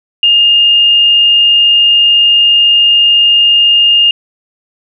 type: tone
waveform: sine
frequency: 2827 Hz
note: F7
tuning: 20 cents sharp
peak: -4 dBFS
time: 0.23-4.11 s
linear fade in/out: 2 ms
effects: none